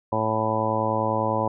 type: harmonic tone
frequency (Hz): 110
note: A2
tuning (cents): 0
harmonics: 1 / 2 / 3 / 4 / 5 / 6 / 7 / 8 / 9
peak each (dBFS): -30 / -31 / -32 / -33 / -27 / -33 / -31 / -30 / -27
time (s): 0.12-1.48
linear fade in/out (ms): 5
effects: none